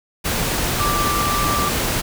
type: tone in noise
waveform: sine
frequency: 1174.7 Hz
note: D6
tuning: in tune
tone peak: -20 dBFS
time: 0.79-1.7 s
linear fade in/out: 20 ms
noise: pink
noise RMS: -21 dBFS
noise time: 0.24-2.02 s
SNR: -2 dB
effects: none